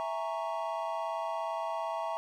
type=chord; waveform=triangle; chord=A# half-diminished seventh; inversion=second; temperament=equal with one note detuned; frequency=659.3 / 830.6 / 928 / 1108.7 Hz; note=E5 / G#5 / A#5 / C#6; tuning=0 / 0 / -8 / 0 cents; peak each=-34 / -38 / -35 / -38 dBFS; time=0-2.17 s; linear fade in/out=0 ms; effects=none